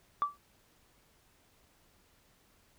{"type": "tone with exponential decay", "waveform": "sine", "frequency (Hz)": 1160, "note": "D6", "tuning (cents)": -22, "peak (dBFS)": -22, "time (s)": [0.22, 0.37], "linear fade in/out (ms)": 0, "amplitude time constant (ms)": 31, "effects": ["tanh soft clip ceiling -20 dBFS", "pink hiss -67 dBFS RMS until 2.78 s"]}